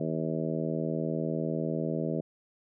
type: harmonic tone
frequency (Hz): 80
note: D#2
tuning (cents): +49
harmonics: 2 / 3 / 4 / 5 / 6 / 7 / 8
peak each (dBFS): -33 / -35 / -36 / -37 / -38 / -38 / -39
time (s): 0-2.21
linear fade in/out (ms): 5
effects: none